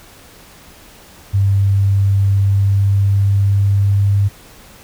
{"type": "tone with pitch glide", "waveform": "sine", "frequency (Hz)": [98.7, 99.96], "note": ["G2", "G2"], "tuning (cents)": [12, 34], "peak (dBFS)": -10, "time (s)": [1.33, 4.29], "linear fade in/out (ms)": 20, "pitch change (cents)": 22, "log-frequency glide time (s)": [2.26, 4.17], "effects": ["pink hiss -42 dBFS RMS until 4.83 s"]}